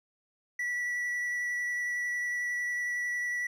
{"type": "tone with vibrato", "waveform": "triangle", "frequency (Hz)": 1951, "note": "B6", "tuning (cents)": -22, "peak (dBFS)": -28, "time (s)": [0.59, 3.47], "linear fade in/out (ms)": 5, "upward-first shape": "triangle", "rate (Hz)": 11, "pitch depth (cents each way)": 10, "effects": []}